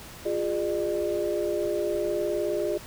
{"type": "tone cluster", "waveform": "sine", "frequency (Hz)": [351, 410.5, 602], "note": ["F4", "G#4", "D5"], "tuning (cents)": [9, -20, 43], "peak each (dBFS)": -29, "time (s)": [0.25, 2.78], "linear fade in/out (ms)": 10, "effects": ["pink hiss -44 dBFS RMS until 2.86 s"]}